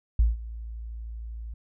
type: tone with ADSR envelope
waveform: sine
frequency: 56.4 Hz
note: A1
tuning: 44 cents sharp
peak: -15 dBFS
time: 0.19-1.54 s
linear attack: 4 ms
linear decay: 170 ms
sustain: -19 dB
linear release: 5 ms
effects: none